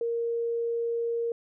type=tone; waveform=sine; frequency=466.2 Hz; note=A#4; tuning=in tune; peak=-26 dBFS; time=0.01-1.32 s; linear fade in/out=2 ms; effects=none